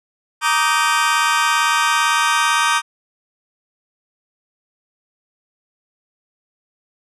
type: chord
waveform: sawtooth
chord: Eb major seventh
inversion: second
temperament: just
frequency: 933.4 / 1166.7 / 1244.5 / 1555.6 Hz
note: Bb5 / D6 / Eb6 / G6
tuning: +2 / -12 / 0 / -14 cents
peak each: -16 dBFS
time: 0.41-2.82 s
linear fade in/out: 50 ms
effects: low-pass 9000 Hz 12 dB/octave